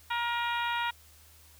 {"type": "harmonic tone with a mistuned harmonic", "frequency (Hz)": 472.8, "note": "A#4", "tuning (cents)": 24, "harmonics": [2, 3, 4, 5, 6, 7, 8], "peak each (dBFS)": [-31, -35, -37, -39, -41, -42, -43], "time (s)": [0.1, 0.91], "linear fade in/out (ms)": 10, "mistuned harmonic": 5, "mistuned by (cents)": 26, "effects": ["added 77 Hz sine -58 dBFS peak until 1.59 s", "white hiss -58 dBFS RMS until 1.59 s"]}